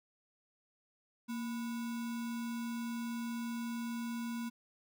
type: tone with sample-and-hold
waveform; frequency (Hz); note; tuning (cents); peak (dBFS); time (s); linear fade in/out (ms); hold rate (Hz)
sine; 233.1; A#3; 0; -36; 1.28-4.5; 20; 1225
effects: none